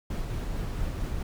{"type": "noise with tremolo", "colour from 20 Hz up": "brown", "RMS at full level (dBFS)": -30, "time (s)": [0.1, 1.23], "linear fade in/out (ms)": 5, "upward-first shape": "triangle", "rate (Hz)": 4.5, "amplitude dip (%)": 25, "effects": []}